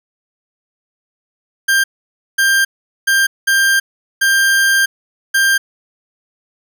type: tone bursts at uneven times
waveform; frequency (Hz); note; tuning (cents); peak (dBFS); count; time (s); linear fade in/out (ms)
40% pulse; 1589; G6; +23; -9; 6; 1.68-1.84 / 2.38-2.65 / 3.07-3.27 / 3.47-3.8 / 4.21-4.86 / 5.34-5.58; 10
effects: none